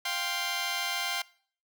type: chord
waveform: 10% pulse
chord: F suspended second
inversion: none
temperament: just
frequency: 698.5 / 785.8 / 1047.7 Hz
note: F5 / G5 / C6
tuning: 0 / +4 / +2 cents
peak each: -27 dBFS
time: 0.05-1.22 s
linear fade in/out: 5 ms
effects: noise-tail reverb RT60 0.5 s tail -22 dB re dry